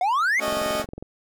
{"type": "exponential sweep", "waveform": "triangle", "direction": "up", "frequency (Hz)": [702, 2217], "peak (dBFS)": -17, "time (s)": [0.01, 0.4], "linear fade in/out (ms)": 2}
{"type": "chord", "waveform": "10% pulse", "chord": "F# minor", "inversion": "first", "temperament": "equal", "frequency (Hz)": [220, 277.2, 370], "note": ["A3", "C#4", "F#4"], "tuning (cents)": [0, 0, 0], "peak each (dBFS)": [-24, -23, -25], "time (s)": [0.38, 0.86], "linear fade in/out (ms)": 50}
{"type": "tone", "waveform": "30% pulse", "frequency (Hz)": 615, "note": "D#5", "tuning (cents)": -20, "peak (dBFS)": -22, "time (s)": [0.41, 0.83], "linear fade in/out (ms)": 20}
{"type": "click train", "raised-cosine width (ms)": 2, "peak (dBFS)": -22, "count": 13, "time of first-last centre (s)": [0.48, 1.025], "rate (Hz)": 22}
{"effects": []}